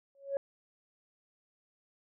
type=tone with exponential growth; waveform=sine; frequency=554 Hz; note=C#5; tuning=1 cent flat; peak=-25 dBFS; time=0.15-0.37 s; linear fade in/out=1 ms; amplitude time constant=47 ms; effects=tanh soft clip ceiling -24 dBFS